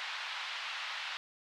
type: band-pass noise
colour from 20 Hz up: white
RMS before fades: -40 dBFS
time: 0-1.17 s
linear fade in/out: 0 ms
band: 860 to 3700 Hz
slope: 24 dB/octave
effects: none